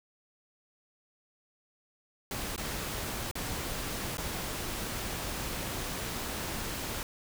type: noise with dropouts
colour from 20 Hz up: pink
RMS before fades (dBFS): -36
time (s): 2.31-7.03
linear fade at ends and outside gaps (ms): 1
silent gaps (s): 2.562-2.578 / 3.313-3.354 / 4.171-4.181
effects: none